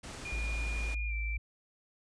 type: low-pass noise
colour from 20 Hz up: pink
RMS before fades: -45 dBFS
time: 0.03-0.95 s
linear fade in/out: 10 ms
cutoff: 9400 Hz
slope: 48 dB/octave
type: tone with pitch glide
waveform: sine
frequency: 2428 to 2340 Hz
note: D#7 to D7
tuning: -43 to -7 cents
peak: -38 dBFS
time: 0.25-1.37 s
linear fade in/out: 5 ms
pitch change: -64 cents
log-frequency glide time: 1.07-1.13 s
type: tone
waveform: sine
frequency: 55 Hz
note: A1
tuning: in tune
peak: -32 dBFS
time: 0.32-1.38 s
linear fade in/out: 5 ms
effects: none